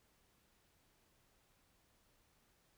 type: silence
effects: pink hiss -74 dBFS RMS until 2.77 s